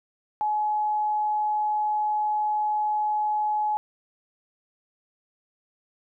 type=tone; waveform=sine; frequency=847 Hz; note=G#5; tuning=34 cents sharp; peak=-22 dBFS; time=0.41-3.77 s; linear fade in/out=0 ms; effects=none